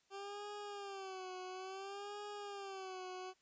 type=tone with vibrato; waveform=20% pulse; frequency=390.2 Hz; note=G4; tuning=8 cents flat; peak=-40 dBFS; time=0.1-3.34 s; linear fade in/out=50 ms; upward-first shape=sine; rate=0.58 Hz; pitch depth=100 cents each way; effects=white hiss -75 dBFS RMS until 3.41 s + resampled to 16000 Hz